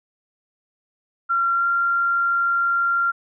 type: tone with pitch glide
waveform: sine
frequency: 1372 to 1383.1 Hz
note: F6 to F6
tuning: -31 to -17 cents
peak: -17 dBFS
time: 1.29-3.12 s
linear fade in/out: 20 ms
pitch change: +14 cents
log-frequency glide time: 1.54-1.65 s
effects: none